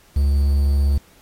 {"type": "tone with quantisation", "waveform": "triangle", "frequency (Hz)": 70.2, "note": "C#2", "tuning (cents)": 22, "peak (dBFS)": -12, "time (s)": [0.16, 0.98], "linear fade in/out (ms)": 5, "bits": 7, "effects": ["pink hiss -53 dBFS RMS until 1.21 s", "AAC 48 kbps"]}